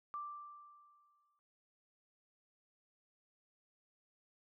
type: tone with exponential decay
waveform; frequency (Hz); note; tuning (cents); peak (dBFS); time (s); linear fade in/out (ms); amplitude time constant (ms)
sine; 1176; D6; +2; -39; 0.14-1.39; 0; 270
effects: none